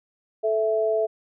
sine tone pair together, 436.6 / 659.3 Hz, A4 / E5, -13 / 0 cents, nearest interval perfect fifth, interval 713 cents, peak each -23 / -22 dBFS, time 0.43-1.07 s, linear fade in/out 20 ms, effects none

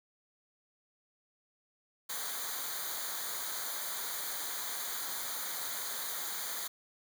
white noise with comb filter, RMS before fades -38 dBFS, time 2.09-6.68 s, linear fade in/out 10 ms, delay 0.37 ms, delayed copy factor -0.85, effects none

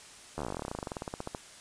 slowing click train, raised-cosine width 1 ms, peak -21 dBFS, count 29, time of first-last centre 0.38-1.348 s, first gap 12 ms, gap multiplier 1.07, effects white hiss -51 dBFS RMS until 1.6 s + resampled to 22050 Hz

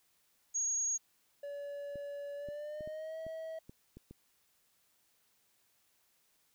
sine tone, 6610 Hz, G#8, 9 cents flat, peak -31 dBFS, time 0.54-0.98 s, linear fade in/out 20 ms
triangle tone with pitch glide, 571 to 644.6 Hz, D5 to E5, -49 to -39 cents, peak -38 dBFS, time 1.43-3.59 s, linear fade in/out 5 ms, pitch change +210 cents, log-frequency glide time 2.36-3.18 s
clicks, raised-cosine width 3 ms, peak -37 dBFS, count 8, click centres 1.957 / 2.487 / 2.808 / 2.875 / 3.266 / 3.695 / 3.97 / 4.11 s
effects white hiss -73 dBFS RMS until 6.54 s

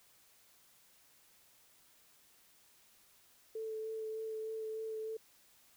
sine tone with vibrato, 440 Hz, A4, in tune, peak -38 dBFS, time 3.55-5.17 s, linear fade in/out 5 ms, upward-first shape sine, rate 3.3 Hz, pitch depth 13 cents each way, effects white hiss -66 dBFS RMS until 5.76 s

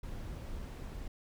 brown noise, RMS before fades -42 dBFS, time 0.03-1.08 s, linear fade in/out 5 ms, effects none

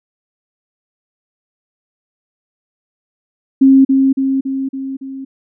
sine tone with echo, 268.4 Hz, C4, 44 cents sharp, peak -4 dBFS, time 3.61-3.85 s, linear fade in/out 10 ms, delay 280 ms, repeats 5, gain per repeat -4 dB, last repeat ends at 5.25 s, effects none

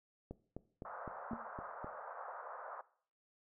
click train, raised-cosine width 2 ms, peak -31 dBFS, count 7, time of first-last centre 0.31-1.845 s, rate 3.91 Hz
white band-pass noise, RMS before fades -48 dBFS, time 0.85-2.81 s, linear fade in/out 2 ms, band 510 to 1400 Hz, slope 48 dB/octave
sine tone with exponential decay, 230.4 Hz, A#3, 20 cents flat, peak -36 dBFS, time 1.31-1.47 s, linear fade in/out 2 ms, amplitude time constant 34 ms
effects noise-tail reverb RT60 0.5 s tail -18 dB re dry

